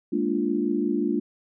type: chord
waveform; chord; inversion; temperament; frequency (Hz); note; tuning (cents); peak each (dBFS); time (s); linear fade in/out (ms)
sine; Bb dominant seventh; third; equal; 207.7 / 233.1 / 293.7 / 349.2; Ab3 / Bb3 / D4 / F4; 0 / 0 / 0 / 0; -29 / -28 / -26 / -27; 0.12-1.2; 10
effects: none